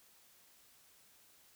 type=silence; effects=white hiss -65 dBFS RMS until 1.55 s